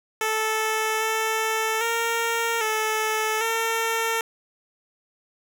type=tone with pitch steps; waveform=10% pulse; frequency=437.8 / 441.6 / 461.6 / 435.4 / 453.5 Hz; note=A4 / A4 / A#4 / A4 / A#4; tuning=-9 / +6 / -17 / -18 / -48 cents; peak=-14 dBFS; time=0.21-4.21 s; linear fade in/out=2 ms; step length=800 ms; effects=none